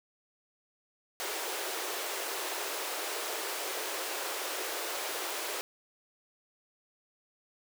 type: high-pass noise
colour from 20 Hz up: pink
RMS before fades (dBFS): -36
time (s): 1.2-5.61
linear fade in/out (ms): 0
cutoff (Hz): 350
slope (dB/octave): 48
effects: none